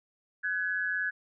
sine tone pair together, 1502 / 1685.9 Hz, F#6 / G#6, +26 / +26 cents, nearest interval major second, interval 200 cents, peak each -32 / -30 dBFS, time 0.43-1.11 s, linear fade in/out 20 ms, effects none

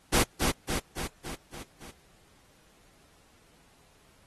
pink noise with echo, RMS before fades -23 dBFS, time 0.12-0.24 s, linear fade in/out 20 ms, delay 280 ms, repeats 6, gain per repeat -4 dB, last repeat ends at 1.92 s, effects pink hiss -62 dBFS RMS until 4.26 s + AAC 32 kbps

